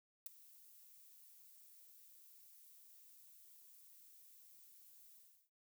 violet noise with ADSR envelope, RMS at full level -43 dBFS, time 0.26-5.5 s, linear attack 3 ms, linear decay 13 ms, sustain -20 dB, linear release 340 ms, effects noise-tail reverb RT60 0.1 s tail -19 dB re dry

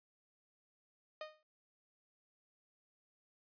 sawtooth tone with exponential decay, 617 Hz, D#5, 15 cents flat, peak -36 dBFS, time 1.21-1.43 s, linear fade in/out 2 ms, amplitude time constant 46 ms, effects resampled to 11025 Hz

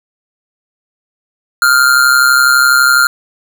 square tone with amplitude modulation, 1401 Hz, F6, 5 cents sharp, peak -4 dBFS, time 1.62-3.07 s, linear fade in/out 2 ms, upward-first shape sine, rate 132 Hz, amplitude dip 65%, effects none

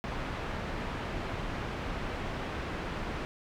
pink low-pass noise, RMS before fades -36 dBFS, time 0.04-3.25 s, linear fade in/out 0 ms, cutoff 2400 Hz, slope 12 dB/octave, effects none

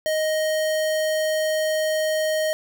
square tone, 624 Hz, D#5, 5 cents sharp, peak -21 dBFS, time 0.06-2.53 s, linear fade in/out 0 ms, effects none

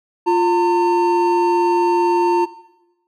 triangle tone pair together, 349.2 / 908.9 Hz, F4 / A#5, 0 / -44 cents, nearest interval octave + perfect fourth, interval 1656 cents, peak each -13 dBFS, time 0.26-2.46 s, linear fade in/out 20 ms, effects noise-tail reverb RT60 0.9 s tail -17 dB re dry

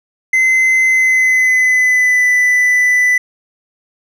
triangle tone with pitch glide, 2055 to 1990.7 Hz, C7 to B6, -32 to +13 cents, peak -7 dBFS, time 0.33-3.18 s, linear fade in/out 5 ms, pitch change -55 cents, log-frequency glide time 0.87-2.29 s, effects none

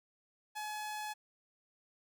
sawtooth tone, 849 Hz, G#5, 38 cents sharp, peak -35 dBFS, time 0.55-1.14 s, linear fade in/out 20 ms, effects none

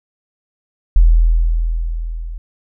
sine tone with level ramp, 41.2 Hz, E1, in tune, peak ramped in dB -4 to -24 dBFS, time 0.96-2.38 s, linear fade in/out 0 ms, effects none

